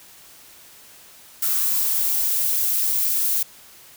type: noise with high-pass filter sweep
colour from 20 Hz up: violet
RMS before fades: -21 dBFS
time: 1.42-3.43 s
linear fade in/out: 5 ms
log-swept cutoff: 1300 to 260 Hz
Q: 4.2
effects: white hiss -47 dBFS RMS until 3.96 s